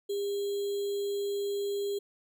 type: tone with sample-and-hold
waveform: sine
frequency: 402.7 Hz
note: G4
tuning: 47 cents sharp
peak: -29 dBFS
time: 0.09-1.99 s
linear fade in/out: 10 ms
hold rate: 3675 Hz
effects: none